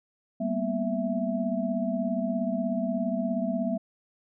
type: tone cluster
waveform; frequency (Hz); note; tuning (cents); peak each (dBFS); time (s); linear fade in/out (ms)
sine; 195.4 / 231.1 / 247.9 / 661; G3 / A#3 / B3 / E5; -5 / -15 / +7 / +5; -31; 0.4-3.78; 10
effects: none